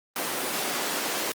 pink high-pass noise, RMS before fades -29 dBFS, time 0.16-1.32 s, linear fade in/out 2 ms, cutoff 300 Hz, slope 12 dB/octave, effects high-pass 150 Hz 12 dB/octave + Opus 24 kbps

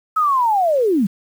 sine linear sweep, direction down, 1300 to 174.61 Hz, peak -13 dBFS, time 0.16-1.07 s, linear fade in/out 10 ms, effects 7-bit

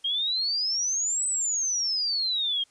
sine exponential two-way sweep, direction up then down, 3188 to 8130 to 3188 Hz, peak -24 dBFS, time 0.04-2.64 s, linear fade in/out 10 ms, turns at 1.27 s, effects white hiss -62 dBFS RMS until 2.7 s + resampled to 22050 Hz

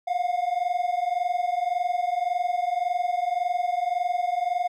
triangle tone pair together, 702 / 723.8 Hz, F5 / F#5, +9 / -38 cents, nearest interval minor second, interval 53 cents, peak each -24 dBFS, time 0.07-4.68 s, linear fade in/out 10 ms, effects none

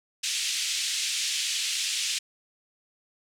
pink band-pass noise, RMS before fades -29 dBFS, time 0.23-2.19 s, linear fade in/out 10 ms, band 2600 to 8400 Hz, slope 24 dB/octave, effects none

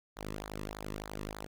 sawtooth tone with flanger, 51.8 Hz, G#1, 4 cents flat, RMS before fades -42 dBFS, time 0.16-1.47 s, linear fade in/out 20 ms, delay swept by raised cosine 0.35 to 1.35 ms, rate 3.3 Hz, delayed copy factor -0.85, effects none

